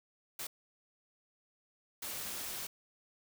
white noise bursts at uneven times, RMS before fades -41 dBFS, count 2, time 0.39-0.47 / 2.02-2.67 s, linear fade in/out 5 ms, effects none

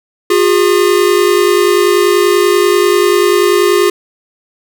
square tone pair together, 357.2 / 407.5 Hz, F4 / G#4, +39 / -33 cents, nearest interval major second, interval 228 cents, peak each -11 dBFS, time 0.3-3.9 s, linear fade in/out 5 ms, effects none

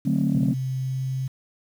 sine chord, D dominant seventh, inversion none, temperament just, 146.83 / 183.54 / 220.2 / 264.3 Hz, D3 / F#3 / A3 / C4, 0 / -14 / +2 / +18 cents, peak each -24 dBFS, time 0.05-0.54 s, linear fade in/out 10 ms
sine tone with pitch glide, 130.81 to 131.57 Hz, C3 to C3, 0 to +10 cents, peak -24 dBFS, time 0.34-1.28 s, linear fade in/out 10 ms, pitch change +10 cents, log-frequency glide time 0.8-1.01 s
effects tanh soft clip ceiling -12 dBFS + 8-bit

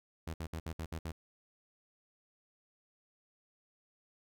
sawtooth tone bursts, 81.2 Hz, E2, 26 cents flat, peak -34 dBFS, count 7, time 0.27-1.119 s, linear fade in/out 5 ms, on 69 ms, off 61 ms, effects none

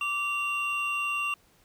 triangle tone pair together, 1168.7 / 2762 Hz, D6 / F7, -9 / -20 cents, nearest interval octave + minor third, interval 1489 cents, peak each -30 / -27 dBFS, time 0.01-1.34 s, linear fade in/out 2 ms, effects pink hiss -63 dBFS RMS until 1.64 s

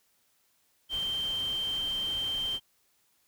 sine tone in noise, 3136 Hz, G7, in tune, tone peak -29 dBFS, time 0.89-2.6 s, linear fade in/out 50 ms, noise pink, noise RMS -45 dBFS, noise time 0.89-2.6 s, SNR +13 dB, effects white hiss -70 dBFS RMS until 3.27 s

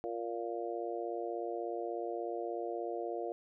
harmonic tone, 116.54 Hz, A#2, in tune, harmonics 3 / 4 / 5 / 6, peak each -40 / -40 / -43 / -41 dBFS, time 0.04-3.32 s, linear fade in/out 0 ms, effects none

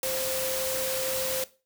sine tone in noise, 523.3 Hz, C5, in tune, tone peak -31 dBFS, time 0.03-1.44 s, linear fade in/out 2 ms, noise white, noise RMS -31 dBFS, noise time 0.03-1.44 s, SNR -3 dB, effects noise-tail reverb RT60 0.3 s tail -17 dB re dry

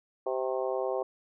harmonic tone with a mistuned harmonic, 130 Hz, C3, 11 cents flat, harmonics 3 / 4 / 5 / 6 / 7 / 8, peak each -33 / -32 / -35 / -38 / -42 / -42 dBFS, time 0.26-1.03 s, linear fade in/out 5 ms, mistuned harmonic 8, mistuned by +60 cents, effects none

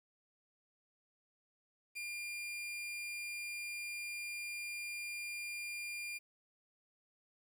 40% pulse tone, 2400 Hz, D7, 37 cents sharp, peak -40 dBFS, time 1.95-6.19 s, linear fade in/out 20 ms, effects 11-bit

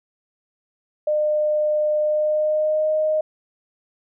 sine tone with pitch glide, 605 to 619.5 Hz, D#5 to D#5, -49 to -8 cents, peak -17 dBFS, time 1.07-3.21 s, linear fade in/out 5 ms, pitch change +41 cents, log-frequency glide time 2.01-2.91 s, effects none

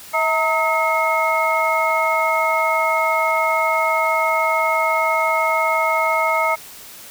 sine tone cluster, 645 / 919 / 1277 / 2164 Hz, E5 / A#5 / D#6 / C#7, -38 / -25 / +45 / -42 cents, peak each -21 dBFS, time 0.13-6.56 s, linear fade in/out 20 ms, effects white hiss -39 dBFS RMS until 7.1 s

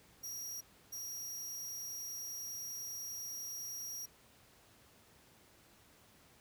sawtooth tone bursts at uneven times, 5690 Hz, F8, 31 cents sharp, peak -39 dBFS, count 2, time 0.23-0.61 / 0.92-4.06 s, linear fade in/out 10 ms, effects pink hiss -64 dBFS RMS until 6.4 s + high-pass 60 Hz 12 dB/octave

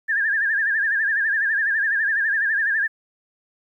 sine tone with vibrato, 1700 Hz, G#6, 40 cents sharp, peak -18 dBFS, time 0.08-2.88 s, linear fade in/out 20 ms, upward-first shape sine, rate 12 Hz, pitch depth 110 cents each way, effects 10-bit

